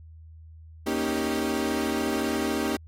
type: chord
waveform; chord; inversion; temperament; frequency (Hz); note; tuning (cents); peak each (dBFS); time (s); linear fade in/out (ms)
35% pulse; Eb dominant seventh; second; equal; 233.1 / 277.2 / 311.1 / 392; Bb3 / Db4 / Eb4 / G4; 0 / 0 / 0 / 0; -29; 0.86-2.77; 10
effects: added 80 Hz sine -44 dBFS peak until 2.87 s + AAC 48 kbps